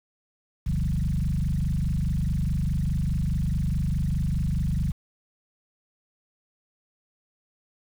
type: tone with frequency modulation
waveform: sine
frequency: 103.6 Hz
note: G#2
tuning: 4 cents flat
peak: -22 dBFS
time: 0.66-4.92 s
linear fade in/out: 10 ms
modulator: 24.8 Hz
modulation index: 3
effects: 8-bit